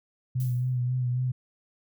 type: tone with vibrato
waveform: sine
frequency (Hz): 125.4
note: B2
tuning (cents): +27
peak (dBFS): -24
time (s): 0.35-1.32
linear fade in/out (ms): 10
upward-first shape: sine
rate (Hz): 3.7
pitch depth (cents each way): 35
type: noise with exponential decay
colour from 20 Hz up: violet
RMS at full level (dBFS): -40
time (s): 0.4-0.81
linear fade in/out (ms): 2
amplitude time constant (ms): 87
effects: none